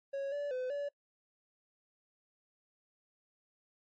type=tone with pitch steps; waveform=triangle; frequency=552 / 577 / 508 / 573 Hz; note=C#5 / D5 / B4 / D5; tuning=-7 / -31 / +49 / -43 cents; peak=-32 dBFS; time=0.13-0.89 s; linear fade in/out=10 ms; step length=190 ms; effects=noise-tail reverb RT60 0.1 s tail -23 dB re dry + MP3 32 kbps